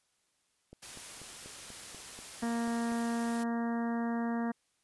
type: click train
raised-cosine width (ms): 2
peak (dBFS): -36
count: 10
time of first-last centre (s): 0.73-2.92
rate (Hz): 4.11
type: noise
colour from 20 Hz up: white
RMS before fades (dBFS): -46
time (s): 0.82-3.44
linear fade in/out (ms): 10
type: harmonic tone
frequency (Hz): 233.1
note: A#3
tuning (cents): 0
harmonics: 1 / 2 / 3 / 4 / 5 / 6 / 7 / 8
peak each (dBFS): -31 / -42 / -41 / -44 / -47 / -51 / -48 / -49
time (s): 2.42-4.52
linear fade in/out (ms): 10
effects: white hiss -75 dBFS RMS until 4.83 s + resampled to 24000 Hz